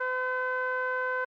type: tone with low-pass filter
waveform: sawtooth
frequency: 509 Hz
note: C5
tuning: 48 cents flat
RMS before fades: -30 dBFS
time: 0-1.25 s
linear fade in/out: 10 ms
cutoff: 1400 Hz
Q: 9.1
effects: Opus 48 kbps